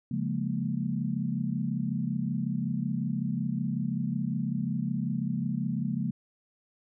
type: chord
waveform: sine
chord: Bb minor seventh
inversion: first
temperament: equal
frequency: 138.59 / 174.61 / 207.7 / 233.1 Hz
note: Db3 / F3 / Ab3 / Bb3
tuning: 0 / 0 / 0 / 0 cents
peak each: -33 dBFS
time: 0.11-6.11 s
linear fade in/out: 5 ms
effects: none